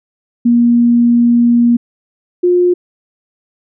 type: tone pair in turn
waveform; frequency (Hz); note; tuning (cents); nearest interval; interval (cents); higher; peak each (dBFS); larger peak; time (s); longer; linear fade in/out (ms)
sine; 237.7 / 356.1; A#3 / F4; +34 / +34; perfect fifth; 700; second; -6 / -7; first; 0.45-1.77 / 2.43-2.74; first; 10
effects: none